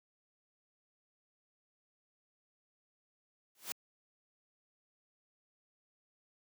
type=noise with exponential growth; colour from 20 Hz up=white; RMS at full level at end=-35 dBFS; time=3.55-3.72 s; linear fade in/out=1 ms; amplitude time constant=36 ms; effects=high-pass 150 Hz 12 dB/octave